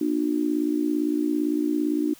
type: tone with amplitude modulation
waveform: sine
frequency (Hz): 301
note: D4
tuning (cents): +43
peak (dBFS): -17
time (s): 0.01-2.14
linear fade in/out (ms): 5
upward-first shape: sine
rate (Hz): 57.7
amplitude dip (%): 90
effects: white hiss -51 dBFS RMS until 2.19 s